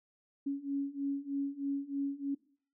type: beating tone pair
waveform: sine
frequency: 277.2 / 280.4 Hz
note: C#4 / C#4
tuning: 0 / +20 cents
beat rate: 3.2 Hz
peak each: -37 / -35 dBFS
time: 0.46-2.35 s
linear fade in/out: 10 ms
effects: noise-tail reverb RT60 0.5 s tail -20 dB re dry